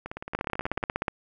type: two click trains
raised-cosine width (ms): 0.5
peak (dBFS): -20 / -11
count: 15 / 13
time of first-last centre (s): 0.06-0.829 / 0.35-1.082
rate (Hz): 18.2 / 16.4
effects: none